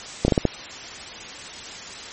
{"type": "slowing click train", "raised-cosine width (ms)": 2, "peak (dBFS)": -3, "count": 5, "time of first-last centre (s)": [0.25, 0.453], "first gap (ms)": 31, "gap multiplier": 1.34, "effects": ["white hiss -36 dBFS RMS until 2.12 s", "MP3 32 kbps"]}